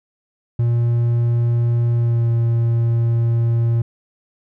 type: tone with pitch glide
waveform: triangle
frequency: 118.3 to 116.47 Hz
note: A#2 to A#2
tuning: +26 to -1 cents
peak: -12 dBFS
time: 0.59-3.82 s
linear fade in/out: 5 ms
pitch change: -27 cents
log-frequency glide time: 1.94-2.29 s
effects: none